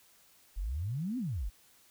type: exponential two-way sweep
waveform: sine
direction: up then down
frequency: 39.92 to 268.8 to 39.92 Hz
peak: -32 dBFS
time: 0.56-1.5 s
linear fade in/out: 20 ms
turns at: 1.18 s
effects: white hiss -63 dBFS RMS until 1.9 s